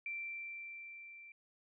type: tone with level ramp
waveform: sine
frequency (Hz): 2349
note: D7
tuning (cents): 0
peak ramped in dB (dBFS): -38 to -52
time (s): 0.06-1.32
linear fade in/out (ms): 2
effects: none